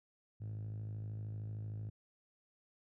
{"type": "tone with band-pass filter", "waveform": "5% pulse", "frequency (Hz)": 53.1, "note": "G#1", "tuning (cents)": 39, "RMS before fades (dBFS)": -43, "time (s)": [0.4, 1.9], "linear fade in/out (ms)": 10, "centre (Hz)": 110, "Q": 7.3, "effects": []}